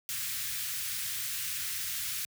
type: band-stop noise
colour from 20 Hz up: white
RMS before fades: -35 dBFS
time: 0.09-2.25 s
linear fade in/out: 0 ms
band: 140 to 1500 Hz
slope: 24 dB/octave
effects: high-pass 80 Hz 12 dB/octave